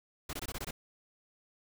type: noise bursts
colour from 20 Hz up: pink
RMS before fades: -39 dBFS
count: 7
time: 0.29-0.71 s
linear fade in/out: 5 ms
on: 42 ms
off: 21 ms
effects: none